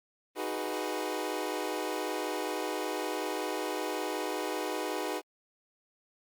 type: chord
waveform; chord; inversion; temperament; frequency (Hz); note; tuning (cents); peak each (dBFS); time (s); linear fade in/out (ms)
25% pulse; G# minor seventh; second; equal; 311.1 / 370 / 415.3 / 493.9; D#4 / F#4 / G#4 / B4; 0 / 0 / 0 / 0; -34; 0.35-5.22; 50
effects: Opus 32 kbps